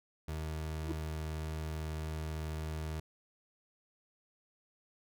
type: tone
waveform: 30% pulse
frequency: 78.2 Hz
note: D#2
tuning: 9 cents sharp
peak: -34 dBFS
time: 0.28-3 s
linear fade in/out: 5 ms
type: tone with exponential growth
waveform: triangle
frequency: 329.6 Hz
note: E4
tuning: in tune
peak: -30 dBFS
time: 0.8-0.92 s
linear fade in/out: 5 ms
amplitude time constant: 25 ms
effects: none